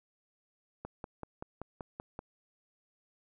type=click train; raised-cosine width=1 ms; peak=-26 dBFS; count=8; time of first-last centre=0.85-2.191 s; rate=5.22 Hz; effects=none